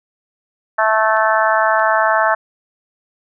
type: harmonic tone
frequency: 218.8 Hz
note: A3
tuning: 9 cents flat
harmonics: 3 / 4 / 5 / 6 / 7 / 8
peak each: -17 / -18 / -19 / -20 / -20 / -21 dBFS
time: 0.78-2.35 s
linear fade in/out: 10 ms
type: clicks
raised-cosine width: 0.3 ms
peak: -25 dBFS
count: 2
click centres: 1.169 / 1.795 s
effects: none